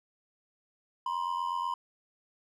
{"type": "ring-modulated tone", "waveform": "triangle", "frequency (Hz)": 1000, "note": "B5", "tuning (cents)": 21, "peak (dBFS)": -25, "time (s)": [1.06, 1.74], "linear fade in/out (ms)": 2, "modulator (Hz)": 44.1, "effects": []}